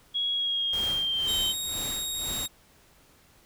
sine tone with pitch glide, 3322 to 3117 Hz, G#7 to G7, 0 to -11 cents, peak -25 dBFS, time 0.14-1.53 s, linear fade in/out 20 ms, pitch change -111 cents, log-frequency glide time 0.32-1.35 s
pink noise with tremolo, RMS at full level -37 dBFS, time 0.73-2.46 s, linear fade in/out 2 ms, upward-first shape sine, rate 2 Hz, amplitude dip 80%
20% pulse tone, 3758 Hz, A#7, 13 cents sharp, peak -24 dBFS, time 1.27-2.48 s, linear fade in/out 20 ms
effects pink hiss -59 dBFS RMS until 3.45 s

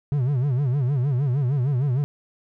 triangle tone with vibrato, 133.3 Hz, C3, 33 cents sharp, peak -17 dBFS, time 0.12-2.04 s, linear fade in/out 0 ms, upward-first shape sine, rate 6.5 Hz, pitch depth 180 cents each way, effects none

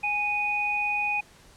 sine tone pair together, 828 / 2481 Hz, G#5 / D#7, -5 / -6 cents, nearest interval octave + perfect fifth, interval 1899 cents, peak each -30 / -25 dBFS, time 0.03-1.21 s, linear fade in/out 10 ms, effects pink hiss -54 dBFS RMS until 1.56 s + low-pass 10000 Hz 12 dB/octave

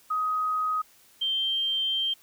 sine tone pair in turn, 1257 / 3151 Hz, D#6 / G7, +17 / +8 cents, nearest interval octave + major third, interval 1591 cents, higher second, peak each -24 dBFS, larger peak neither, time 0.1-0.82 / 1.21-2.14 s, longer second, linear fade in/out 10 ms, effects white hiss -58 dBFS RMS until 2.22 s

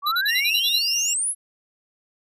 sine exponential sweep, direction up, 1108.7 to 11280 Hz, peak -21 dBFS, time 0.02-1.35 s, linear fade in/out 50 ms
square tone bursts, 3956 Hz, B7, 2 cents sharp, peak -22 dBFS, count 8, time 0.06-0.79 s, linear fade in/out 10 ms, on 58 ms, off 38 ms
30% pulse tone with tremolo, 2794 Hz, F7, in tune, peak -21 dBFS, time 0.28-1.14 s, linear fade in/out 10 ms, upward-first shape sine, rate 4.9 Hz, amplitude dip 25%
effects resampled to 32000 Hz

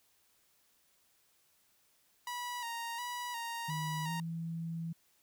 sawtooth tone with vibrato, 953 Hz, A#5, 38 cents sharp, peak -34 dBFS, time 2.27-4.2 s, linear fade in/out 2 ms, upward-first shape square, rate 1.4 Hz, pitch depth 41 cents each way
sine tone with pitch glide, 155.3 to 165.49 Hz, D#3 to E3, -3 to +7 cents, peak -36 dBFS, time 3.68-4.93 s, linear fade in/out 10 ms, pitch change +110 cents, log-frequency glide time 4.05-4.11 s
effects white hiss -71 dBFS RMS until 5.22 s

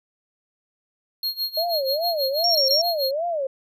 square tone with tremolo, 4260 Hz, C8, 30 cents sharp, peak -22 dBFS, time 1.23-3.11 s, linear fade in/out 2 ms, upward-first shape sine, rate 6.2 Hz, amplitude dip 90%
sine tone with vibrato, 609 Hz, D#5, 37 cents flat, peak -22 dBFS, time 1.57-3.47 s, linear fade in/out 5 ms, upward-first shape sine, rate 2.5 Hz, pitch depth 240 cents each way
sine tone bursts, 5530 Hz, F8, 18 cents flat, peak -17 dBFS, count 3, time 2.44-2.816 s, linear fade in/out 2 ms, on 110 ms, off 23 ms
effects none

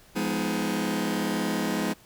sawtooth chord, F half-diminished seventh, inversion none, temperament just, 174.61 / 209.5 / 251.4 / 314.3 Hz, F3 / Ab3 / Cb4 / Eb4, 0 / +15 / +31 / +18 cents, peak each -29 / -25 / -28 / -27 dBFS, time 0.15-1.94 s, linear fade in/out 20 ms, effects pink hiss -55 dBFS RMS until 2.05 s

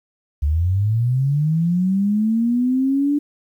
sine linear sweep, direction up, 69.3 to 293.7 Hz, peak -15 dBFS, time 0.42-3.19 s, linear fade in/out 10 ms, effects 9-bit

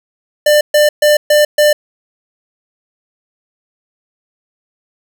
square tone bursts, 596 Hz, D5, 25 cents sharp, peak -7 dBFS, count 5, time 0.46-1.73 s, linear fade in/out 5 ms, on 150 ms, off 130 ms, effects none

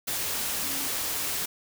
sine tone in noise, 277.2 Hz, C#4, in tune, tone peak -41 dBFS, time 0.63-0.88 s, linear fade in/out 10 ms, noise white, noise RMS -30 dBFS, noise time 0.07-1.46 s, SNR -14 dB, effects none

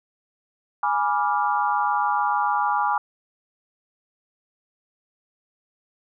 sine chord, G# diminished seventh, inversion none, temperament equal with one note detuned, 830.6 / 977.5 / 1174.7 / 1396.9 Hz, G#5 / B5 / D6 / F6, 0 / -18 / 0 / 0 cents, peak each -23 / -25 / -25 / -29 dBFS, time 0.83-2.98 s, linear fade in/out 2 ms, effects none

